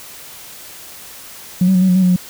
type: tone with pitch steps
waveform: sine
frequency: 181 / 189.6 / 182.4 / 188.3 / 180.9 / 188.4 / 181.5 / 180.5 Hz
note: F#3 / F#3 / F#3 / F#3 / F#3 / F#3 / F#3 / F#3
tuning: -38 / +43 / -24 / +31 / -39 / +32 / -33 / -43 cents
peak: -8 dBFS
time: 1.61-2.162 s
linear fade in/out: 5 ms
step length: 69 ms
effects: tanh soft clip ceiling -5 dBFS + white hiss -36 dBFS RMS until 2.29 s